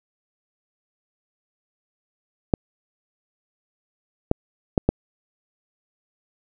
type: clicks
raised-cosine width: 2 ms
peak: -3 dBFS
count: 4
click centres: 2.538 / 4.314 / 4.778 / 4.89 s
effects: none